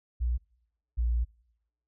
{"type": "tone pair in turn", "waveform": "sine", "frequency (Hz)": [60, 58.7], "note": ["B1", "A#1"], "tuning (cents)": [-49, 13], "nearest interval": "unison", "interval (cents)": 38, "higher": "first", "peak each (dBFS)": [-25, -24], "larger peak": "second", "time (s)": [[0.2, 0.38], [0.97, 1.25]], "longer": "second", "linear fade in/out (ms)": 20, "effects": ["noise-tail reverb RT60 0.9 s tail -26 dB re dry"]}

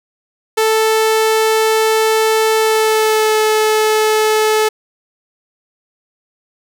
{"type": "tone with pitch glide", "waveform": "sawtooth", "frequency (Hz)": [440, 432.7], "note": ["A4", "A4"], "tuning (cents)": [0, -29], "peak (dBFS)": -7, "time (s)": [0.57, 4.69], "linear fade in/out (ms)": 10, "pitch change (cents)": -29, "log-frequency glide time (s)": [2.57, 3.39], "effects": []}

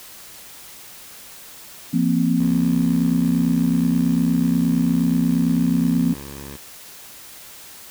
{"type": "chord", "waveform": "sine", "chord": "F suspended fourth", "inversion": "none", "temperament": "equal with one note detuned", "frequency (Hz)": [170.63, 233.1, 261.6], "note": ["F3", "Bb3", "C4"], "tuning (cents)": [-40, 0, 0], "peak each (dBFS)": -20, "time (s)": [1.93, 6.14], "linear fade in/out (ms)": 10}
{"type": "tone", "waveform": "10% pulse", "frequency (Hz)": 69.9, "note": "C#2", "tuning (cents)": 15, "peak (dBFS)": -26, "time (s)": [2.39, 6.57], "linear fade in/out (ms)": 10}
{"effects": ["white hiss -41 dBFS RMS until 7.9 s"]}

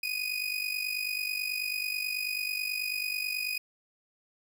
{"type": "tone with amplitude modulation", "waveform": "30% pulse", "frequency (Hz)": 2489, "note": "D#7", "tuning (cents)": 0, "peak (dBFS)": -25, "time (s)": [0.03, 3.58], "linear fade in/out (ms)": 5, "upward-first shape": "sine", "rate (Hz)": 49.2, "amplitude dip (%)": 70, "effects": []}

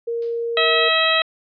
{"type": "tone", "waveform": "sine", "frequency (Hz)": 466.2, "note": "A#4", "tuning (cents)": 0, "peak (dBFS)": -21, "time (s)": [0.07, 0.89], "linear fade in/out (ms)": 10}
{"type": "noise with exponential decay", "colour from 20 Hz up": "blue", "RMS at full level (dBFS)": -38, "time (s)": [0.22, 0.54], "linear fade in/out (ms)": 2, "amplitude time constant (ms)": 68}
{"type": "harmonic tone", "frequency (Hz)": 645, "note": "E5", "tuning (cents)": -38, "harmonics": [1, 2, 3, 4, 5, 6], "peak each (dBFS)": [-22, -22, -22, -22, -22, -22], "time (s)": [0.57, 1.22], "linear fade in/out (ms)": 2}
{"effects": ["resampled to 11025 Hz"]}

